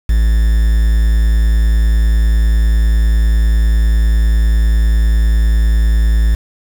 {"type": "tone with quantisation", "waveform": "triangle", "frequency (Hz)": 55, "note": "A1", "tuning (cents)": 0, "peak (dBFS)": -6, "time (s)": [0.09, 6.35], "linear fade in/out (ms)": 5, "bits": 5, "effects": []}